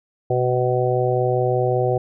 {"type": "harmonic tone", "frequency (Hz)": 125.2, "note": "B2", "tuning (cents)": 24, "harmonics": [1, 3, 4, 5, 6], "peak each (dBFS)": [-22, -22, -22, -26, -25], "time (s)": [0.3, 1.98], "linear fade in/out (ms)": 5, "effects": []}